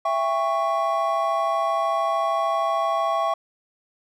triangle chord, C# diminished, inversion first, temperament just, 665.2 / 798.3 / 1108.7 Hz, E5 / G5 / C#6, +16 / +31 / 0 cents, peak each -22 / -25 / -22 dBFS, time 0.05-3.34 s, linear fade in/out 5 ms, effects none

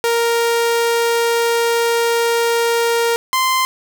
sawtooth tone pair in turn, 466.3 / 1040.2 Hz, A#4 / C6, +1 / -10 cents, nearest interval octave + major second, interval 1389 cents, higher second, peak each -10 dBFS, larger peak neither, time 0.04-3.16 / 3.33-3.65 s, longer first, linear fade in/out 0 ms, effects none

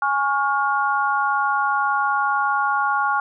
sine chord, Db major, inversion second, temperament equal with one note detuned, 830.6 / 1108.7 / 1415.6 Hz, Ab5 / Db6 / F6, 0 / 0 / +23 cents, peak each -22 dBFS, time 0.02-3.2 s, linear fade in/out 2 ms, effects none

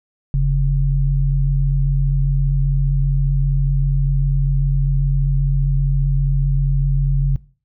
sine tone pair together, 43.65 / 138.59 Hz, F1 / C#3, 0 / 0 cents, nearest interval octave + minor sixth, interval 2000 cents, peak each -16 dBFS, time 0.34-7.36 s, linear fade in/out 0 ms, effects noise-tail reverb RT60 0.4 s tail -20 dB re dry

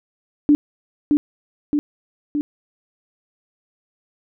sine tone with echo, 293.7 Hz, D4, in tune, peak -9 dBFS, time 0.49-0.55 s, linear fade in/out 0 ms, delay 620 ms, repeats 3, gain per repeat -3 dB, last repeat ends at 2.41 s, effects none

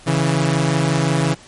sawtooth tone pair together, 138.59 / 164.19 Hz, C#3 / E3, 0 / -7 cents, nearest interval minor third, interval 293 cents, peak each -14 dBFS, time 0.06-1.35 s, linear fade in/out 20 ms, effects pink hiss -44 dBFS RMS until 1.47 s + MP3 48 kbps

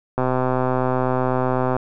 click train, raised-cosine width 1 ms, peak -7 dBFS, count 204, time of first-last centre 0.18-1.766 s, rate 128 Hz, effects none

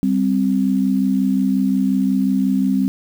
sine tone pair together, 196 / 261.6 Hz, G3 / C4, 0 / 0 cents, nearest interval perfect fourth, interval 500 cents, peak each -17 dBFS, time 0.03-2.88 s, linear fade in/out 0 ms, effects 7-bit

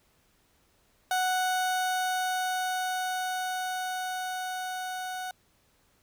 30% pulse tone with level ramp, 740 Hz, F#5, in tune, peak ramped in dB -22 to -31 dBFS, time 1.11-5.31 s, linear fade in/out 2 ms, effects pink hiss -67 dBFS RMS until 6.02 s

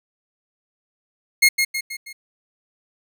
sawtooth tone with echo, 2150 Hz, C7, 47 cents sharp, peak -7 dBFS, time 1.42-1.49 s, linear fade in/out 10 ms, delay 160 ms, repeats 4, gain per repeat -6 dB, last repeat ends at 2.13 s, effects none

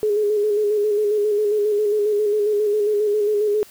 sine tone with vibrato, 418.6 Hz, G#4, 14 cents sharp, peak -16 dBFS, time 0.03-3.63 s, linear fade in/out 0 ms, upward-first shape square, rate 7.4 Hz, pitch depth 34 cents each way, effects white hiss -47 dBFS RMS until 3.7 s

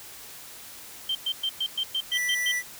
sine tone bursts, 3136 Hz, G7, in tune, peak -24 dBFS, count 9, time 1.09-2.519 s, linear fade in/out 5 ms, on 61 ms, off 110 ms
square tone, 1969 Hz, B6, 6 cents flat, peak -26 dBFS, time 2.11-2.63 s, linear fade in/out 50 ms
effects white hiss -44 dBFS RMS until 2.79 s

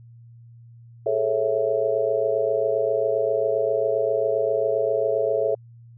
sine chord, A major seventh, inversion third, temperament just, 412.5 / 440 / 550 / 660 Hz, G#4 / A4 / C#5 / E5, -12 / 0 / -14 / +2 cents, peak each -29 / -24 / -24 / -25 dBFS, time 1.06-5.55 s, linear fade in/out 5 ms, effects added 117 Hz sine -44 dBFS peak until 5.97 s

